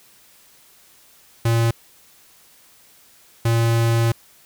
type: tone bursts at uneven times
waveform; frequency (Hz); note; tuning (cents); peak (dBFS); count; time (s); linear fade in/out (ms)
square; 115.5; A#2; -16; -16; 2; 1.45-1.71 / 3.45-4.12; 5
effects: white hiss -52 dBFS RMS until 4.45 s